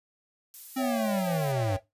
violet noise, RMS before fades -42 dBFS, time 0.54-1.52 s, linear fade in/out 0 ms
square linear sweep, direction down, 265.6 to 92.5 Hz, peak -28 dBFS, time 0.76-1.77 s, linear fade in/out 10 ms
triangle chord, C# diminished, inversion none, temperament equal, 554.4 / 659.3 / 784 Hz, C#5 / E5 / G5, 0 / 0 / 0 cents, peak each -29 / -33 / -33 dBFS, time 0.77-1.8 s, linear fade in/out 50 ms
effects noise-tail reverb RT60 0.2 s tail -18 dB re dry + resampled to 32000 Hz

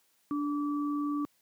sine tone pair together, 291.9 / 1154.9 Hz, D4 / D6, -10 / -29 cents, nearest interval 2 octaves, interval 2381 cents, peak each -29 / -38 dBFS, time 0.31-1.25 s, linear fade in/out 0 ms, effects white hiss -70 dBFS RMS until 1.41 s + high-pass 100 Hz 12 dB/octave

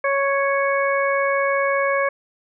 harmonic tone, 554.4 Hz, C#5, in tune, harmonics 1 / 2 / 3 / 4, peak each -20 / -23 / -25 / -26 dBFS, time 0.04-2.09 s, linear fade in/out 5 ms, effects none

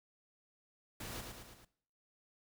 pink noise with echo, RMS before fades -45 dBFS, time 1-1.21 s, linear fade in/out 5 ms, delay 110 ms, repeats 4, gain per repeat -4 dB, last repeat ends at 1.65 s, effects noise-tail reverb RT60 0.6 s tail -19 dB re dry

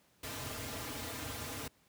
pink noise with comb filter, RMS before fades -41 dBFS, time 0.23-1.68 s, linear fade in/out 5 ms, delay 5.4 ms, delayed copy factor -0.95, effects pink hiss -69 dBFS RMS until 1.88 s + high-pass 80 Hz 12 dB/octave

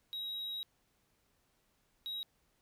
sine tone bursts at uneven times, 3827 Hz, A#7, 45 cents sharp, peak -35 dBFS, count 2, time 0.13-0.63 / 2.06-2.23 s, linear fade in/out 0 ms, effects tanh soft clip ceiling -37 dBFS + pink hiss -75 dBFS RMS until 2.61 s

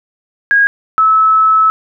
sine tone pair in turn, 1638 / 1300.1 Hz, G#6 / E6, -24 / -24 cents, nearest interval major third, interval 400 cents, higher first, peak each -6 dBFS, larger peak neither, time 0.51-0.67 / 0.98-1.7 s, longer second, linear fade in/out 0 ms, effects none

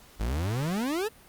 40% pulse exponential sweep, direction up, 49.03 to 460 Hz, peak -26 dBFS, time 0.19-1.09 s, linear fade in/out 20 ms, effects pink hiss -54 dBFS RMS until 1.28 s + Opus 48 kbps

